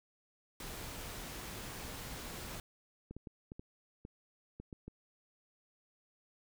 pink noise, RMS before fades -45 dBFS, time 0.6-2.6 s, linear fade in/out 2 ms
clicks, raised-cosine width 3 ms, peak -33 dBFS, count 9, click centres 3.11 / 3.166 / 3.272 / 3.519 / 3.595 / 4.051 / 4.6 / 4.728 / 4.88 s
effects none

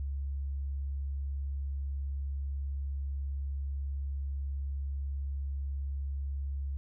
sine tone, 69.2 Hz, C#2, 2 cents flat, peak -32 dBFS, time 0-6.77 s, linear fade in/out 0 ms, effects none

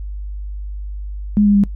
sine tone with pitch steps, 207.7 / 204.2 / 200.9 Hz, G#3 / G#3 / G3, 0 / -29 / +43 cents, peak -9 dBFS, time 1.37-1.637 s, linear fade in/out 0 ms, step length 89 ms, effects noise-tail reverb RT60 0.1 s tail -19 dB re dry + added 50 Hz sine -24 dBFS peak until 1.75 s

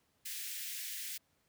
white high-pass noise, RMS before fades -42 dBFS, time 0.25-1.18 s, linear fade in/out 10 ms, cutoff 1700 Hz, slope 48 dB/octave, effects pink hiss -75 dBFS RMS until 1.48 s + high-pass 60 Hz 12 dB/octave

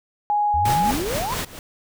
sine tone, 830.6 Hz, G#5, in tune, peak -17 dBFS, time 0.3-0.91 s, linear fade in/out 0 ms
sine exponential sweep, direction up, 71 to 1063 Hz, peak -24 dBFS, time 0.54-1.34 s, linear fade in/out 0 ms
pink noise with tremolo, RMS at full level -25 dBFS, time 0.65-1.45 s, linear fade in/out 5 ms, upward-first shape triangle, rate 4.4 Hz, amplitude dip 55%
pink noise with exponential growth, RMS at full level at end -35 dBFS, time 1.13-1.59 s, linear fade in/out 1 ms, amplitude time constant 100 ms
effects none

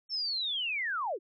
sine linear sweep, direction down, 5440 to 310 Hz, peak -30 dBFS, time 0.09-1.19 s, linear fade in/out 50 ms, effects none

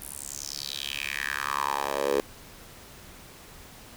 10% pulse tone with high-pass filter sweep, 70.3 Hz, C#2, 25 cents sharp, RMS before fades -31 dBFS, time 0.02-2.2 s, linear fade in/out 0 ms, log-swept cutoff 11000 to 430 Hz, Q 4.1, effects pink hiss -48 dBFS RMS until 3.96 s

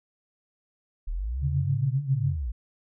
sine linear two-way sweep, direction up then down, 33.87 to 138.8 to 50.4 Hz, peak -27 dBFS, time 1.07-2.52 s, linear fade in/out 10 ms, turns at 2.06 s
sine tone with tremolo, 138.59 Hz, C#3, in tune, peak -21 dBFS, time 1.41-2.37 s, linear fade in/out 50 ms, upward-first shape sine, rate 7.3 Hz, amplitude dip 65%
effects none

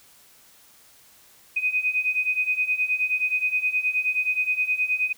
sine beating tone pair, 2496 / 2505.5 Hz, D#7 / D#7, +5 / +11 cents, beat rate 9.5 Hz, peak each -26 / -23 dBFS, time 1.56-5.13 s, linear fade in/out 10 ms, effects white hiss -54 dBFS RMS until 5.17 s

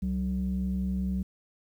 sine tone pair together, 66.53 / 188.3 Hz, C2 / F#3, +29 / +31 cents, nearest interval octave + tritone, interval 1802 cents, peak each -30 / -27 dBFS, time 0.02-1.23 s, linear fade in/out 10 ms, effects tanh soft clip ceiling -22 dBFS + 10-bit

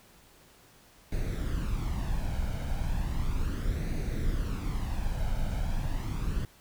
brown noise with flanger, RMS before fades -30 dBFS, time 1.12-6.45 s, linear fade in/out 2 ms, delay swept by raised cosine 0.47 to 1.34 ms, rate 0.35 Hz, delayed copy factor +0.6, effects pink hiss -58 dBFS RMS until 6.6 s

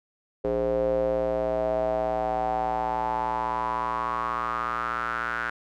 square tone with band-pass filter sweep, 58.27 Hz, A#1, in tune, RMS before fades -27 dBFS, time 0.44-5.5 s, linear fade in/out 5 ms, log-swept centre 470 to 1500 Hz, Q 6.4, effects none

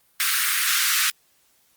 pink high-pass noise, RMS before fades -21 dBFS, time 0.2-1.1 s, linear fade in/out 0 ms, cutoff 1300 Hz, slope 48 dB/octave, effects white hiss -62 dBFS RMS until 1.76 s + Opus 32 kbps

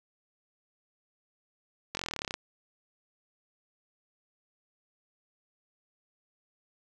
slowing click train, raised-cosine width 0.2 ms, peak -16 dBFS, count 16, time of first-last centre 1.95-2.341 s, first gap 21 ms, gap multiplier 1.03, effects 8-bit

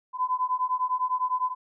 sine beating tone pair, 1006 / 1015.9 Hz, B5 / B5, +32 / +49 cents, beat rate 9.9 Hz, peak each -27 dBFS, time 0.13-1.55 s, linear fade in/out 50 ms, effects none

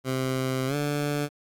15% pulse tone with pitch glide, 130.81 to 145.98 Hz, C3 to D3, 0 to -10 cents, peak -19 dBFS, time 0.04-1.29 s, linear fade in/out 50 ms, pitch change +190 cents, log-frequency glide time 0.67-0.75 s, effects Opus 48 kbps

